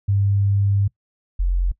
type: tone pair in turn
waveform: sine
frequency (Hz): 99.8 / 44.46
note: G2 / F1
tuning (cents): +32 / +32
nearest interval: octave + major second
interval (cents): 1400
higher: first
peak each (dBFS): -15 / -16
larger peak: first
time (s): 0.08-0.88 / 1.39-1.72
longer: first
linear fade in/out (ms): 10
effects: noise-tail reverb RT60 0.1 s tail -22 dB re dry